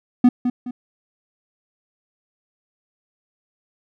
triangle tone with echo, 246.9 Hz, B3, in tune, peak -6 dBFS, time 0.24-0.29 s, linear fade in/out 5 ms, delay 210 ms, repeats 2, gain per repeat -9 dB, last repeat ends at 0.71 s, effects none

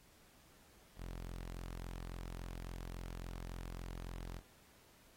sawtooth tone, 43.59 Hz, F1, 3 cents flat, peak -40 dBFS, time 0.96-4.42 s, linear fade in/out 50 ms, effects pink hiss -66 dBFS RMS until 5.16 s + AAC 48 kbps

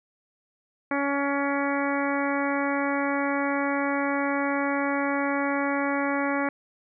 harmonic tone, 281 Hz, C#4, 24 cents sharp, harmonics 1 / 2 / 3 / 4 / 5 / 6 / 7 / 8, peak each -27 / -30 / -32 / -33 / -34 / -35 / -35 / -36 dBFS, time 0.91-6.49 s, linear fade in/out 2 ms, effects none

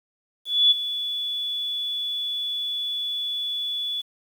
sine tone with ADSR envelope, 3431 Hz, A7, 44 cents flat, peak -12 dBFS, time 0.45-4.02 s, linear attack 260 ms, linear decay 20 ms, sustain -13 dB, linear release 18 ms, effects 8-bit

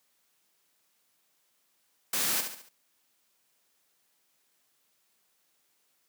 white noise with echo, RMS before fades -29 dBFS, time 2.13-2.41 s, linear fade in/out 5 ms, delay 70 ms, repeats 4, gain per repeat -7 dB, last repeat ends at 2.69 s, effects white hiss -72 dBFS RMS until 6.08 s + high-pass 150 Hz 12 dB/octave

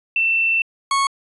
sine / 40% pulse tone pair in turn, 2681 / 1102.1 Hz, E7 / C#6, +29 / -10 cents, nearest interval octave + minor third, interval 1539 cents, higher first, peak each -15 dBFS, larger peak neither, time 0.16-0.62 / 0.91-1.07 s, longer first, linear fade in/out 2 ms, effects resampled to 24000 Hz

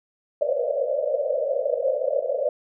pink band-pass noise, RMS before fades -24 dBFS, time 0.41-2.49 s, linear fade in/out 2 ms, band 500 to 620 Hz, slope 96 dB/octave, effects none

